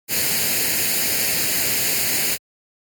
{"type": "noise with comb filter", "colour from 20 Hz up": "white", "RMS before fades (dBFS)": -20, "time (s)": [0.08, 2.38], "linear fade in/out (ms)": 50, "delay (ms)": 0.43, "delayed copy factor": 0.65, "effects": ["high-pass 80 Hz 12 dB/octave", "MP3 96 kbps"]}